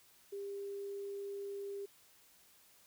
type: tone with quantisation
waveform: sine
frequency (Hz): 399.5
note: G4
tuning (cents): +33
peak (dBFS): -40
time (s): 0.32-1.86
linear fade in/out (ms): 10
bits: 11
effects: white hiss -65 dBFS RMS until 2.86 s